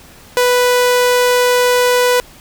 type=tone; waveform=sawtooth; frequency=493.9 Hz; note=B4; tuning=in tune; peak=-6 dBFS; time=0.37-2.2 s; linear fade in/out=0 ms; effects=pink hiss -41 dBFS RMS until 2.4 s